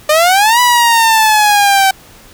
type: exponential two-way sweep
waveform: sawtooth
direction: up then down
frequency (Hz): 596 to 987.8 to 767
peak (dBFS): -3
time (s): 0.09-1.91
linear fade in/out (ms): 5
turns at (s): 0.6
effects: pink hiss -40 dBFS RMS until 2.33 s